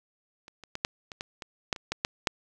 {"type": "clicks", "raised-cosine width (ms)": 0.2, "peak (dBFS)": [-29, -28, -17, -8, -23, -17, -21, -9, -23, -12, -8, -6], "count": 12, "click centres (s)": [0.481, 0.637, 0.754, 0.849, 1.118, 1.209, 1.422, 1.728, 1.762, 1.92, 2.049, 2.272], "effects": []}